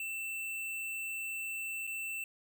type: tone with dropouts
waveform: square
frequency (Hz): 2673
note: E7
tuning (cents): +23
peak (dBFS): -37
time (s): 0-2.24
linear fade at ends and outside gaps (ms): 2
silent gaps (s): 1.869-1.874
effects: none